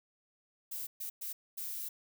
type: noise bursts at uneven times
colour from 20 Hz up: violet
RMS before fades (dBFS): -40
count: 4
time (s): 0.71-0.87 / 1-1.1 / 1.21-1.33 / 1.57-1.89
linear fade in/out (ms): 10
effects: none